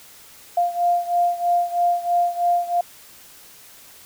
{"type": "beating tone pair", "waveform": "sine", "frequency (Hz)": [698.5, 701.6], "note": ["F5", "F5"], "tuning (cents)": [0, 8], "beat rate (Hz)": 3.1, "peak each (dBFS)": [-19, -22], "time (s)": [0.57, 2.81], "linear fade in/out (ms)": 5, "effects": ["white hiss -46 dBFS RMS until 4.05 s"]}